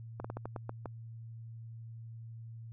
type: slowing click train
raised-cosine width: 1 ms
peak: -25 dBFS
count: 8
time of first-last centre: 0.2-0.858 s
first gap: 45 ms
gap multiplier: 1.24
effects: added 114 Hz sine -44 dBFS peak until 2.72 s